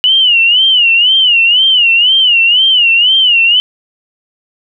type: tone with vibrato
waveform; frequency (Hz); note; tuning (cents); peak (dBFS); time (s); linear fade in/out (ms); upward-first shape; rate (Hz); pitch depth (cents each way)
sine; 2920; F#7; -24; -5; 0.04-3.6; 0; sine; 2; 140
effects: none